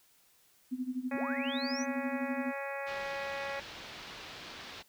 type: tone with tremolo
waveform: sine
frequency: 254.1 Hz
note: B3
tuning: 49 cents sharp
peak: -30 dBFS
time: 0.71-2.53 s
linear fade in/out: 20 ms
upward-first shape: sine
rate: 12 Hz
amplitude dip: 85%
type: harmonic tone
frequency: 277.2 Hz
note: C#4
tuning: in tune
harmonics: 2 / 3 / 4 / 5 / 6 / 7 / 8 / 9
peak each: -39 / -43 / -47 / -48 / -45 / -44 / -49 / -47 dBFS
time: 1.11-3.6 s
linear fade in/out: 5 ms
type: linear sweep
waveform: sine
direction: up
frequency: 40 to 6272 Hz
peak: -38 dBFS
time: 1.14-1.86 s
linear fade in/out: 50 ms
type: low-pass noise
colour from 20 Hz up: white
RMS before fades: -47 dBFS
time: 2.86-4.83 s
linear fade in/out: 20 ms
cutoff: 4400 Hz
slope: 24 dB/octave
effects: white hiss -66 dBFS RMS until 4.88 s